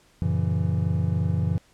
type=chord; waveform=triangle; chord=F# dominant seventh; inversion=none; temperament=just; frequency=92.5 / 115.62 / 138.75 / 166.5 Hz; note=F#2 / A#2 / C#3 / E3; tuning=0 / -14 / +2 / +18 cents; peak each=-23 / -27 / -27 / -24 dBFS; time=0.22-1.58 s; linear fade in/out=0 ms; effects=pink hiss -59 dBFS RMS until 1.73 s + low-pass 10000 Hz 12 dB/octave